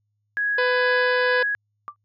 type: tone with tremolo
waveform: sine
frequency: 1664 Hz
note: G#6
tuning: 3 cents sharp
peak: -20 dBFS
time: 0.37-1.55 s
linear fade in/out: 0 ms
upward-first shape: sine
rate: 2.2 Hz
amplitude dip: 25%
type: harmonic tone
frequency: 499.5 Hz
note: B4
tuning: 20 cents sharp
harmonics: 1 / 2 / 3 / 4 / 5 / 6 / 7 / 8 / 9 / 10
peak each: -21 / -27 / -31 / -33 / -35 / -37 / -38 / -39 / -40 / -41 dBFS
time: 0.58-1.43 s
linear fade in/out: 5 ms
type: tone with exponential decay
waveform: sine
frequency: 1174.7 Hz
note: D6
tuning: in tune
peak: -26 dBFS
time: 1.88-1.96 s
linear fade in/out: 0 ms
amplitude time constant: 16 ms
effects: added 104 Hz sine -70 dBFS peak until 2.04 s